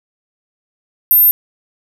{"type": "tone", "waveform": "sine", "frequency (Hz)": 13220, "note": "G#9", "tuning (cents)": -9, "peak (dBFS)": -6, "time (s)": [1.11, 1.31], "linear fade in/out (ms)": 0, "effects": []}